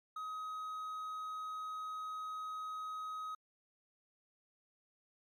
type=tone; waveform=triangle; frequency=1264 Hz; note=D#6; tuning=27 cents sharp; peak=-38 dBFS; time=0.16-3.35 s; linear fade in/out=5 ms; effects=MP3 96 kbps